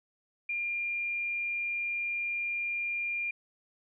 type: tone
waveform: sine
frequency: 2400 Hz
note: D7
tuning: 37 cents sharp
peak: -30 dBFS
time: 0.49-3.31 s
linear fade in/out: 5 ms
effects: none